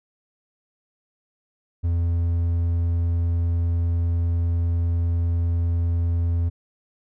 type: tone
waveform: triangle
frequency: 85 Hz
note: F2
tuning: 46 cents flat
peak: -17 dBFS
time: 1.83-6.5 s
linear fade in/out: 20 ms
effects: none